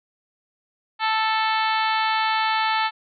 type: harmonic tone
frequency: 440 Hz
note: A4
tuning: in tune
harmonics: 2 / 3 / 4 / 5 / 6 / 7 / 8 / 9 / 10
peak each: -22 / -26 / -28 / -30 / -32 / -33 / -34 / -35 / -36 dBFS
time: 0.99-2.91 s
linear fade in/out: 50 ms
effects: none